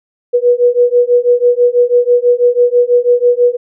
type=beating tone pair; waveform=sine; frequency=483.8 / 489.9 Hz; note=B4 / B4; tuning=-36 / -14 cents; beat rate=6.1 Hz; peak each=-10 dBFS; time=0.33-3.57 s; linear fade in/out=20 ms; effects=none